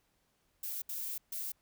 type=noise bursts at uneven times; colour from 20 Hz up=violet; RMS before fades=-39 dBFS; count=3; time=0.63-0.82 / 0.89-1.18 / 1.32-1.52 s; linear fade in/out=5 ms; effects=pink hiss -75 dBFS RMS until 1.61 s